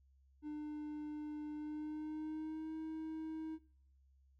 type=tone with pitch glide; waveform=triangle; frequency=300.3 to 316.7 Hz; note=D4 to D#4; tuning=+39 to +31 cents; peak=-39 dBFS; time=0.42-3.59 s; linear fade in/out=50 ms; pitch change=+92 cents; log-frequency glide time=1.54-2.75 s; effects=noise-tail reverb RT60 0.6 s tail -20 dB re dry + added 67 Hz sine -66 dBFS peak until 4.39 s